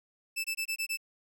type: tone bursts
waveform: sawtooth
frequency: 2637 Hz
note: E7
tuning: in tune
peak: -27 dBFS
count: 6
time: 0.36-0.973 s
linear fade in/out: 20 ms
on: 83 ms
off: 23 ms
effects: none